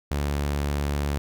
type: tone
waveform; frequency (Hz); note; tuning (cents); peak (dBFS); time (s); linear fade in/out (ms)
sawtooth; 72; D2; -34; -20; 0.11-1.18; 0
effects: none